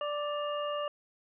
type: harmonic tone with a mistuned harmonic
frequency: 587.3 Hz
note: D5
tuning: in tune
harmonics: 1 / 2 / 3 / 5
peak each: -33 / -36 / -49 / -42 dBFS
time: 0.01-0.88 s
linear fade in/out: 2 ms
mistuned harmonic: 5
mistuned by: -66 cents
effects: none